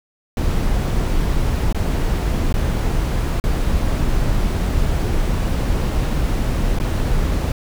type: noise with dropouts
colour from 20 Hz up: brown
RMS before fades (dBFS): -18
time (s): 0.37-7.52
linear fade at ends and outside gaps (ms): 2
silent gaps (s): 1.727-1.746 / 2.527-2.54 / 3.4-3.439 / 6.788-6.799
effects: none